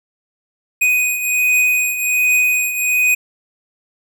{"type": "beating tone pair", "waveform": "square", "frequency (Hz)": [2493, 2494.3], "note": ["D#7", "D#7"], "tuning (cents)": [3, 4], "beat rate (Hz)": 1.3, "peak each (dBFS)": [-15, -21], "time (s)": [0.81, 3.15], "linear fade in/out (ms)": 10, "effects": []}